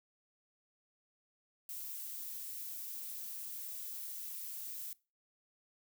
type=noise; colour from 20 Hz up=violet; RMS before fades=-44 dBFS; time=1.69-4.93 s; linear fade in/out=2 ms; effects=noise-tail reverb RT60 0.3 s tail -22 dB re dry